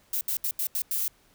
violet noise bursts at uneven times, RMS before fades -28 dBFS, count 6, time 0.13-0.21 / 0.28-0.37 / 0.44-0.51 / 0.59-0.67 / 0.75-0.82 / 0.91-1.08 s, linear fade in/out 2 ms, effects pink hiss -62 dBFS RMS until 1.34 s

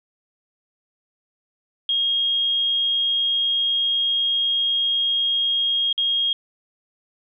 sine tone with dropouts, 3256 Hz, G#7, 35 cents flat, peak -18 dBFS, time 1.89-6.33 s, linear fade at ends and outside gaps 2 ms, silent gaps 5.928-5.978 s, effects none

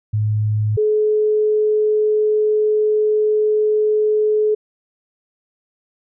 sine tone pair in turn, 106.7 / 426.8 Hz, G#2 / G#4, +47 / +47 cents, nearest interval 2 octaves, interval 2400 cents, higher second, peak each -15 / -13 dBFS, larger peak second, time 0.13-0.77 / 0.77-4.55 s, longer second, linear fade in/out 10 ms, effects none

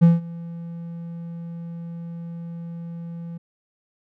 triangle tone with ADSR envelope, 168.8 Hz, E3, 41 cents sharp, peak -6 dBFS, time 0.01-3.38 s, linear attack 23 ms, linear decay 170 ms, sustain -23 dB, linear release 10 ms, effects none

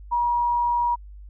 sine tone, 957 Hz, A#5, 45 cents sharp, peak -19 dBFS, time 0.11-0.96 s, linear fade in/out 20 ms, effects added 50 Hz sine -39 dBFS peak until 1.29 s

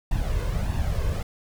brown noise with flanger, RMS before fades -25 dBFS, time 0.11-1.23 s, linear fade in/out 5 ms, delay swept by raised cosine 1.1 to 1.95 ms, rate 1.6 Hz, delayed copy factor +0.65, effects none

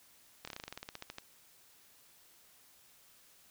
slowing click train, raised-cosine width 0.2 ms, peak -25 dBFS, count 16, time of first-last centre 0.45-1.184 s, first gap 25 ms, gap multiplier 1.09, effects white hiss -63 dBFS RMS until 3.5 s

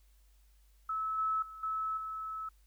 sine tone with level steps, 1300 Hz, E6, 24 cents flat, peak -32 / -29 / -45 / -32 / -37 dBFS, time 0.89-2.49 s, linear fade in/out 5 ms, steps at 1.18 / 1.42 / 1.63 / 1.97 s, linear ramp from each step 5 ms, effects added 50 Hz sine -61 dBFS peak until 2.66 s + white hiss -73 dBFS RMS until 2.66 s

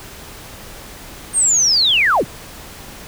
sine linear sweep, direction down, 8870 to 49 Hz, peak -11 dBFS, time 1.33-2.25 s, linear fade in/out 50 ms, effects pink hiss -36 dBFS RMS until 3.07 s

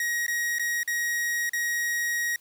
45% pulse tone with dropouts, 1892 Hz, A#6, 25 cents sharp, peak -25 dBFS, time 0-2.36 s, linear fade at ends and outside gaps 2 ms, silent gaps 0.265-0.28 / 0.585-0.595 / 0.832-0.876 / 1.494-1.533 s, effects white hiss -60 dBFS RMS until 2.4 s

